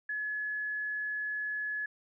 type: tone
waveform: sine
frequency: 1702 Hz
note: G#6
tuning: 42 cents sharp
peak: -32 dBFS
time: 0.09-1.86 s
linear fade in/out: 5 ms
effects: none